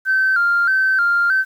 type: tone with vibrato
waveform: sine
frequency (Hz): 1467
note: F#6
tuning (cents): -15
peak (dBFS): -12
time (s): 0.05-1.45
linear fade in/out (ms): 50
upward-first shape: square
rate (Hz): 1.6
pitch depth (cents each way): 85
effects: tanh soft clip ceiling -9 dBFS + 8-bit